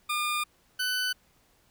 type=tone pair in turn; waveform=20% pulse; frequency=1209 / 1500.1 Hz; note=D6 / F#6; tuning=+50 / +23 cents; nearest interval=major third; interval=373 cents; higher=second; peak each=-22 dBFS; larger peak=neither; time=0.09-0.44 / 0.79-1.13 s; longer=first; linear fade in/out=10 ms; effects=pink hiss -65 dBFS RMS until 1.7 s